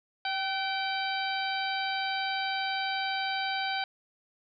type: harmonic tone with a mistuned harmonic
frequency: 776 Hz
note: G5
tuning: 18 cents flat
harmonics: 1 / 2 / 3 / 4 / 5 / 6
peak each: -32 / -35 / -37 / -38 / -39 / -40 dBFS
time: 0.25-3.84 s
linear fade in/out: 2 ms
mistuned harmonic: 2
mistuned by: -38 cents
effects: none